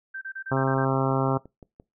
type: tone bursts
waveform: sine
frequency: 1562 Hz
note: G6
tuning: 7 cents flat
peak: -32 dBFS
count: 7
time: 0.14-0.852 s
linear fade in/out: 10 ms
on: 76 ms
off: 30 ms
type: harmonic tone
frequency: 133.7 Hz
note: C3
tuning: 38 cents sharp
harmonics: 1 / 2 / 3 / 4 / 5 / 6 / 7 / 8 / 9 / 10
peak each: -25 / -28 / -30 / -31 / -32 / -33 / -33 / -34 / -35 / -35 dBFS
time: 0.51-1.38 s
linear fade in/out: 10 ms
type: click train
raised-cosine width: 2 ms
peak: -31 dBFS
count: 7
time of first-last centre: 0.77-1.799 s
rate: 5.83 Hz
effects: noise-tail reverb RT60 0.2 s tail -21 dB re dry